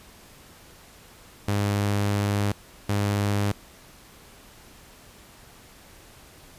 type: tone bursts at uneven times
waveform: sawtooth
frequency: 101.9 Hz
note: G#2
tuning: 32 cents flat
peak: -18 dBFS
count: 2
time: 1.48-2.52 / 2.89-3.52 s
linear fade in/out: 5 ms
effects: pink hiss -50 dBFS RMS until 6.58 s + resampled to 32000 Hz